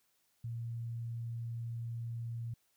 sine tone, 116.54 Hz, A#2, in tune, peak -37 dBFS, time 0.44-2.54 s, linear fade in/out 5 ms, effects white hiss -75 dBFS RMS until 2.76 s

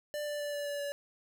square tone with pitch steps, 592 / 587.9 / 583.8 / 579.8 / 575.8 / 571.8 Hz, D5 / D5 / D5 / D5 / D5 / D5, +14 / +2 / -10 / -22 / -34 / -46 cents, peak -35 dBFS, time 0.14-0.92 s, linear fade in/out 0 ms, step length 130 ms, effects none

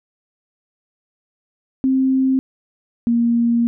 sine tone pair in turn, 263.6 / 234.8 Hz, C4 / A#3, +13 / +13 cents, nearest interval major second, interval 200 cents, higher first, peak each -13 dBFS, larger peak neither, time 1.84-2.39 / 3.07-3.67 s, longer second, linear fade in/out 0 ms, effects none

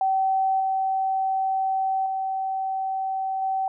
sine tone with level steps, 767 Hz, G5, 38 cents flat, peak -19 / -21 / -24 / -22 dBFS, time 0.01-3.68 s, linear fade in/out 2 ms, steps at 0.6 / 2.06 / 3.42 s, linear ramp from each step 2 ms, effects none

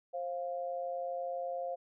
sine tone pair together, 530.3 / 698.5 Hz, C5 / F5, +23 / 0 cents, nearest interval perfect fourth, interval 477 cents, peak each -37 / -38 dBFS, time 0.13-1.76 s, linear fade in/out 20 ms, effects none

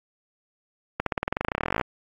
accelerating click train, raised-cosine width 0.5 ms, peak -9 dBFS, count 25, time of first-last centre 1-1.812 s, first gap 63 ms, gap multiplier 0.94, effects AAC 64 kbps

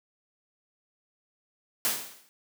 white noise with exponential decay, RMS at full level -24 dBFS, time 1.85-2.29 s, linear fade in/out 0 ms, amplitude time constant 94 ms, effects high-pass 150 Hz 12 dB/octave

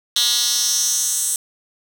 10% pulse tone with high-pass filter sweep, 239.6 Hz, A#3, 48 cents sharp, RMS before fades -19 dBFS, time 0.16-1.36 s, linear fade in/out 2 ms, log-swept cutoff 3900 to 8100 Hz, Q 3.1, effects 7-bit

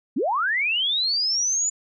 sine linear sweep, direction up, 196 to 7040 Hz, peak -20 dBFS, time 0.16-1.7 s, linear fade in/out 10 ms, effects none

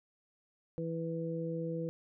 harmonic tone, 164.81 Hz, E3, in tune, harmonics 1 / 2 / 3, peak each -37 / -41 / -38 dBFS, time 0.78-1.89 s, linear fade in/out 0 ms, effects none

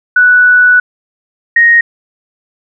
sine tone pair in turn, 1480 / 1868.8 Hz, F#6 / A#6, 0 / +4 cents, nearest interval major third, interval 404 cents, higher second, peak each -3 dBFS, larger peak neither, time 0.16-0.8 / 1.56-1.81 s, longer first, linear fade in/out 5 ms, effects none

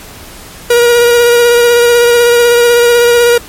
45% pulse tone with vibrato, 477 Hz, A#4, 40 cents sharp, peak -4 dBFS, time 0.7-3.38 s, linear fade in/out 5 ms, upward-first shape triangle, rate 16 Hz, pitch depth 22 cents each way, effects pink hiss -31 dBFS RMS until 3.48 s + MP3 64 kbps

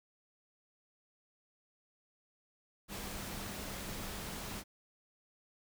sine tone in noise, 198.6 Hz, G3, 23 cents sharp, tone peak -50 dBFS, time 2.88-4.64 s, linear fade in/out 50 ms, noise pink, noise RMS -43 dBFS, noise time 2.88-4.64 s, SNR -10 dB, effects none

